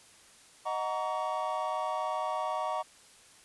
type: chord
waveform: triangle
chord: D# minor seventh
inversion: none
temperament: equal with one note detuned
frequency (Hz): 622.3 / 740 / 932.3 / 1132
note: D#5 / F#5 / A#5 / C#6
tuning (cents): 0 / 0 / 0 / +36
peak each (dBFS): -34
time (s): 0.65-2.83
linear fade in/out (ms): 20
effects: white hiss -57 dBFS RMS until 3.44 s + resampled to 24000 Hz